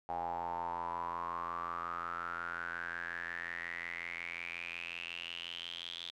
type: tone with band-pass filter sweep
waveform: square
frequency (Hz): 42.77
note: F1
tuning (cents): -35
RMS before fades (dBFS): -41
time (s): 0.09-6.11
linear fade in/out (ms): 0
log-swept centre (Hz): 790 to 3500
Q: 9.9
effects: none